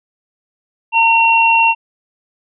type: tone pair together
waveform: sine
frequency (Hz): 913 / 2736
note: A#5 / F7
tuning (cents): -36 / -36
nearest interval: octave + perfect fifth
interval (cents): 1900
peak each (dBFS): -11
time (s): 0.92-1.75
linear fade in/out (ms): 50
effects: none